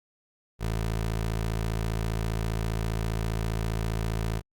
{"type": "tone", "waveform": "20% pulse", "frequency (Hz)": 55, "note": "A1", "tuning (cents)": 0, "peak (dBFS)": -22, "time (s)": [0.59, 4.42], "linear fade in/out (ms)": 50, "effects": ["Opus 48 kbps"]}